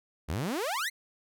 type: exponential sweep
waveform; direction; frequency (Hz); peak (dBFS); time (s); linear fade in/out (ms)
sawtooth; up; 65.41 to 2176; -26; 0.28-0.9; 20
effects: none